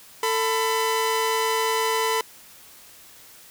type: tone pair together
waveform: sawtooth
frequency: 445.7 / 1000 Hz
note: A4 / B5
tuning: +22 / +21 cents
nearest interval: octave + major second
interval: 1399 cents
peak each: -20 dBFS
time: 0.23-2.21 s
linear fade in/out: 2 ms
effects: white hiss -48 dBFS RMS until 3.5 s